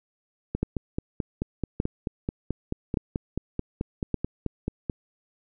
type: two click trains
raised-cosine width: 3 ms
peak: -14 / -11 dBFS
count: 21 / 4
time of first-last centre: 0.55-4.898 / 0.63-4.143 s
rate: 4.6 / 0.854 Hz
effects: none